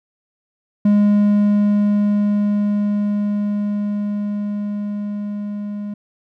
triangle tone with level ramp, 206.1 Hz, G#3, 13 cents flat, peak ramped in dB -8 to -22 dBFS, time 0.85-5.94 s, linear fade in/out 5 ms, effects none

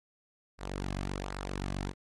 sawtooth tone with flanger, 47.63 Hz, G1, 49 cents flat, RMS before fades -37 dBFS, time 0.58-1.94 s, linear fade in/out 50 ms, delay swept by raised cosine 0.3 to 2.2 ms, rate 1.3 Hz, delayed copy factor -0.55, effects low-pass 9000 Hz 12 dB/octave + AAC 32 kbps

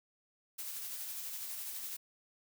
blue noise with tremolo, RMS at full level -41 dBFS, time 0.58-1.97 s, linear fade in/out 10 ms, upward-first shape sine, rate 12 Hz, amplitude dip 30%, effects none

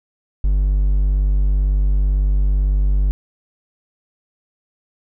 triangle tone, 48.99 Hz, G1, in tune, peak -11 dBFS, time 0.44-3.11 s, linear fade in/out 0 ms, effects none

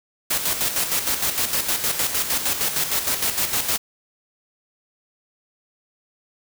white noise with tremolo, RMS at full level -21 dBFS, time 0.3-3.78 s, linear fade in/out 10 ms, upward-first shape square, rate 6.5 Hz, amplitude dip 55%, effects none

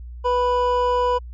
triangle tone pair together, 493.3 / 987.8 Hz, B4 / B5, -2 / 0 cents, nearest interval octave, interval 1202 cents, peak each -18 dBFS, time 0.24-1.19 s, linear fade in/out 20 ms, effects added 60 Hz sine -33 dBFS peak until 1.33 s + resampled to 16000 Hz

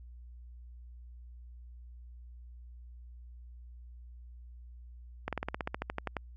slowing click train, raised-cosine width 0.5 ms, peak -18 dBFS, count 14, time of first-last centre 5.28-6.167 s, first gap 47 ms, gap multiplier 1.06, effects added 60 Hz sine -47 dBFS peak until 6.36 s + Opus 48 kbps

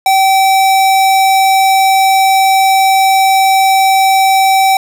square tone, 771 Hz, G5, 29 cents flat, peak -7 dBFS, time 0.06-4.77 s, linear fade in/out 2 ms, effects none

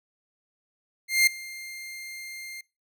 sawtooth tone with ADSR envelope, 2108 Hz, C7, 12 cents sharp, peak -12 dBFS, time 1.08-2.61 s, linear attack 190 ms, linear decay 4 ms, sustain -22 dB, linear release 5 ms, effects noise-tail reverb RT60 0.3 s tail -25 dB re dry

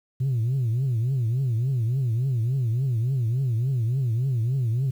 sine tone with vibrato, 123.3 Hz, B2, 2 cents flat, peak -19 dBFS, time 0.2-4.91 s, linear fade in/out 10 ms, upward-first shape triangle, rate 3.5 Hz, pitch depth 220 cents each way, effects tanh soft clip ceiling -19 dBFS + 9-bit

